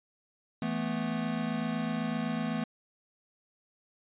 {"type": "chord", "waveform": "square", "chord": "E suspended fourth", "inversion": "none", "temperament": "equal with one note detuned", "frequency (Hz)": [164.81, 219, 246.9], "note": ["E3", "A3", "B3"], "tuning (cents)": [0, -8, 0], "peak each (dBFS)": [-37, -34, -35], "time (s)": [0.62, 2.64], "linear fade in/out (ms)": 2, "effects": ["resampled to 8000 Hz"]}